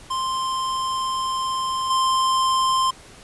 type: tone with level steps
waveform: square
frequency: 1047 Hz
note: C6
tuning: 1 cent sharp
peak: -23 / -18 dBFS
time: 0.1-2.91 s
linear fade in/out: 10 ms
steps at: 1.9 s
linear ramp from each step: 5 ms
effects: pink hiss -45 dBFS RMS until 3.23 s + resampled to 24000 Hz